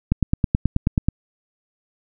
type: click train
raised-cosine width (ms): 5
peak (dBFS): -4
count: 10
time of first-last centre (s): 0.12-1.086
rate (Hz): 9.32
effects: none